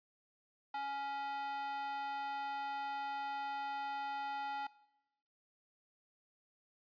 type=tone with high-pass filter; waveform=square; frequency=279 Hz; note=C#4; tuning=11 cents sharp; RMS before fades=-40 dBFS; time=0.74-4.67 s; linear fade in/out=5 ms; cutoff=940 Hz; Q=6.6; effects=noise-tail reverb RT60 0.9 s tail -21 dB re dry + resampled to 11025 Hz